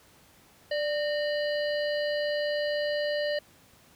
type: harmonic tone with a mistuned harmonic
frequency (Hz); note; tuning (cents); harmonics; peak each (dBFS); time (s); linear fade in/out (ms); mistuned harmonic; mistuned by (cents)
590; D5; +8; 1 / 3 / 5 / 7 / 8; -27 / -35 / -39 / -41 / -43; 0.71-3.39; 5; 3; +63
effects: pink hiss -58 dBFS RMS until 3.95 s + high-pass 60 Hz 12 dB/octave